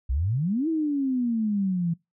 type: exponential two-way sweep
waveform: sine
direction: up then down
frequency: 58.27 to 330 to 164.6 Hz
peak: -22 dBFS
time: 0.09-1.94 s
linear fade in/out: 10 ms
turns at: 0.68 s
effects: noise-tail reverb RT60 0.2 s tail -23 dB re dry